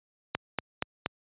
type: click train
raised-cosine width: 0.3 ms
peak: -11 dBFS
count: 4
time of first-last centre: 0.35-1.061 s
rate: 4.22 Hz
effects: high-pass 80 Hz 12 dB/octave + resampled to 8000 Hz